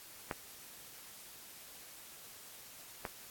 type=clicks; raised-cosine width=0.5 ms; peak=-20 / -23 dBFS; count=2; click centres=0.312 / 3.052 s; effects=white hiss -53 dBFS RMS until 3.3 s + AAC 64 kbps